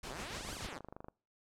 pink noise with tremolo, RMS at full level -43 dBFS, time 0.03-0.67 s, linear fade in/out 5 ms, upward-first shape triangle, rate 6.9 Hz, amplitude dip 65%
5% pulse exponential two-way sweep, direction up then down, 108.9 to 1659 to 108.9 Hz, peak -33 dBFS, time 0.09-0.79 s, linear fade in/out 10 ms, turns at 0.54 s
click train, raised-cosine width 1 ms, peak -33 dBFS, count 19, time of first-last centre 0.37-1.084 s, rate 25.2 Hz
effects noise-tail reverb RT60 0.4 s tail -26 dB re dry + low-pass 9000 Hz 12 dB/octave

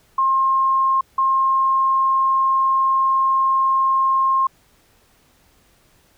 sine tone bursts at uneven times, 1066 Hz, C6, 32 cents sharp, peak -14 dBFS, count 2, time 0.18-1.01 / 1.18-4.47 s, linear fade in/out 5 ms, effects pink hiss -57 dBFS RMS until 6.17 s

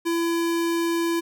square tone, 336.4 Hz, E4, 35 cents sharp, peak -22 dBFS, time 0.05-1.21 s, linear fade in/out 20 ms, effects none

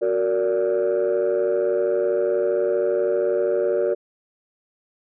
sine chord, Gb augmented, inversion none, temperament just, 370 / 462.5 / 578.1 Hz, Gb4 / Bb4 / D5, 0 / -14 / -27 cents, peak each -21 dBFS, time 0.01-3.95 s, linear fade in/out 20 ms, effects tanh soft clip ceiling -14 dBFS

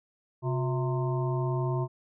harmonic tone with a mistuned harmonic, 130.81 Hz, C3, in tune, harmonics 1 / 3 / 5 / 7 / 8, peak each -27 / -33 / -38 / -39 / -40 dBFS, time 0.42-1.88 s, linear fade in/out 50 ms, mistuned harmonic 3, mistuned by -140 cents, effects none

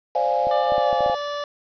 sine chord, D half-diminished seventh, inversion third, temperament equal, 523.3 / 587.3 / 698.5 / 830.6 Hz, C5 / D5 / F5 / Ab5, 0 / 0 / 0 / 0 cents, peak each -24 / -25 / -23 / -23 dBFS, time 0.15-1.15 s, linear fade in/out 5 ms
clicks, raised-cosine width 2 ms, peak -21 dBFS, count 7, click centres 0.47 / 0.721 / 0.781 / 0.929 / 1.007 / 1.062 / 1.098 s
25% pulse tone with pitch glide, 593 to 581.1 Hz, D5 to D5, +17 to -18 cents, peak -22 dBFS, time 0.51-1.44 s, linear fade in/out 2 ms, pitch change -35 cents, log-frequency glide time 0.75-0.88 s
effects resampled to 11025 Hz + 7-bit

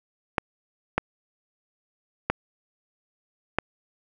clicks, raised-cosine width 0.5 ms, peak -6 dBFS, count 4, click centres 0.382 / 0.98 / 2.3 / 3.586 s, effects none

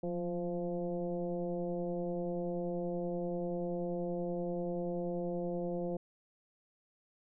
sine tone with frequency modulation, 349.2 Hz, F4, in tune, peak -33 dBFS, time 0.03-5.97 s, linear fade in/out 5 ms, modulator 172 Hz, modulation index 1.5, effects none

